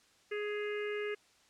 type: harmonic tone with a mistuned harmonic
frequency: 417.1 Hz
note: G#4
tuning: 7 cents sharp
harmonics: 1 / 3 / 4 / 5 / 6 / 7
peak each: -35 / -49 / -45 / -44 / -50 / -51 dBFS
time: 0.31-1.15 s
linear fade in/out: 10 ms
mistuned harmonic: 7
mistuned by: -49 cents
effects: white hiss -66 dBFS RMS until 1.49 s + low-pass 7000 Hz 12 dB/octave